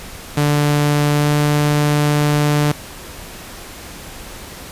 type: tone with pitch glide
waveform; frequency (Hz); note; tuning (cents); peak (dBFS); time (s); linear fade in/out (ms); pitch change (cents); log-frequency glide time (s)
sawtooth; 146.83 to 147.77; D3 to D3; 0 to +11; -9; 0.37-2.72; 5; +11; 1.14-1.3
effects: pink hiss -34 dBFS RMS until 4.71 s + resampled to 32000 Hz